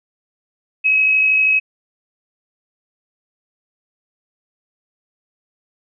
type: tone with amplitude modulation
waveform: sine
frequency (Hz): 2556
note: D#7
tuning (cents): +46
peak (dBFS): -10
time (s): 0.84-1.6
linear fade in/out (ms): 20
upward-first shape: sine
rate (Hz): 52.7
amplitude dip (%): 30
effects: none